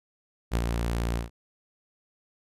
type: tone with ADSR envelope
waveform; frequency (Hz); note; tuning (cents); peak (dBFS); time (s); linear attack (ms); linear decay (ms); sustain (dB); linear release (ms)
sawtooth; 58; A#1; -8; -18; 0.51-1.3; 39; 54; -4; 140
effects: resampled to 32000 Hz